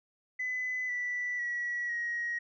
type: tone with pitch steps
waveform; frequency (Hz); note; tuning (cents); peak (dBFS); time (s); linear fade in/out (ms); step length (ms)
sine; 2009 / 1968.8 / 1929.4 / 1890.8; B6 / B6 / B6 / A#6; +29 / -6 / -41 / +24; -30; 0.39-2.39; 10; 500
effects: tanh soft clip ceiling -27 dBFS